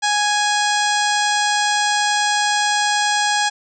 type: harmonic tone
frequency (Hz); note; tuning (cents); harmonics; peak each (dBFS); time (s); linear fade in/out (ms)
830.6; G#5; 0; 1 / 2 / 3 / 4 / 5 / 6 / 7 / 8 / 9 / 10; -19 / -21 / -29 / -25 / -28 / -28 / -29 / -33 / -28 / -34; 0.02-3.5; 20
effects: none